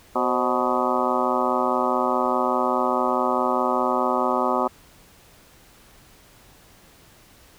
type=harmonic tone with a mistuned harmonic; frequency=124.8 Hz; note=B2; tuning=19 cents sharp; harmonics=2 / 3 / 4 / 5 / 6 / 7 / 8 / 9 / 10; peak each=-28 / -28 / -28 / -28 / -28 / -28 / -28 / -28 / -28 dBFS; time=0.15-4.68 s; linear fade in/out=10 ms; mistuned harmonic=4; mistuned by=+98 cents; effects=pink hiss -52 dBFS RMS until 7.58 s